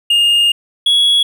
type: tone pair in turn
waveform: triangle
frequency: 2832 / 3351 Hz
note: F7 / G#7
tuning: +23 / +15 cents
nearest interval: minor third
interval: 292 cents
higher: second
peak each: -7 dBFS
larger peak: neither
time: 0.1-0.52 / 0.86-1.23 s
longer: first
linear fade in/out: 5 ms
effects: none